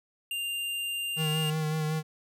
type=tone with pitch glide; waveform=square; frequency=2794 to 2815 Hz; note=F7 to F7; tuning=0 to +13 cents; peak=-31 dBFS; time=0.31-1.5 s; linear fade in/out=2 ms; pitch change=+13 cents; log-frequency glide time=1.17-1.33 s
type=tone with vibrato; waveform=square; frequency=155.56 Hz; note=D#3; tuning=in tune; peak=-28 dBFS; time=1.16-2.03 s; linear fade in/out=50 ms; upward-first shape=sine; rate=5.4 Hz; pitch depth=27 cents each way
effects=none